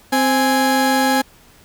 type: tone pair together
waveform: 30% pulse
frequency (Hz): 261.6 / 830.6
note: C4 / G#5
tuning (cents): 0 / 0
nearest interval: octave + minor sixth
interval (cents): 2000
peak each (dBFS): -14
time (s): 0.12-1.22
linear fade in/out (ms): 10
effects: pink hiss -49 dBFS RMS until 1.64 s